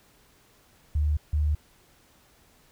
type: tone pair in turn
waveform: sine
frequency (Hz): 74.8 / 75.1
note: D2 / D2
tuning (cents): +32 / +39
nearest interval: unison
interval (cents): 7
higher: second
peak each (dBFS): -21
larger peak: neither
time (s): 0.95-1.17 / 1.33-1.55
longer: neither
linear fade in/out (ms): 5
effects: pink hiss -60 dBFS RMS until 2.71 s